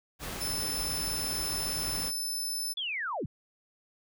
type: noise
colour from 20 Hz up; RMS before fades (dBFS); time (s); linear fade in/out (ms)
pink; -38; 0.19-2.12; 50
type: tone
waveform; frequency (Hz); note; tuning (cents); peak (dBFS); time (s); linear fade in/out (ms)
20% pulse; 5274; E8; 0; -26; 0.4-2.74; 20
type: linear sweep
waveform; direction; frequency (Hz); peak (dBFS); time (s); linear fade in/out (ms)
sine; down; 3500 to 75.9; -31; 2.77-3.26; 5
effects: none